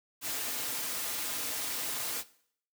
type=noise with comb filter; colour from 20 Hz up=white; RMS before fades=-35 dBFS; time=0.21-2.24 s; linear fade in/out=50 ms; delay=5.3 ms; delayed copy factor=-0.5; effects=noise-tail reverb RT60 0.6 s tail -18 dB re dry + high-pass 150 Hz 12 dB/octave